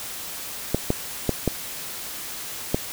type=clicks; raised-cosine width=2 ms; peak=-6 dBFS; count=5; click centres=0.746 / 0.904 / 1.293 / 1.477 / 2.745 s; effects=white hiss -34 dBFS RMS until 2.92 s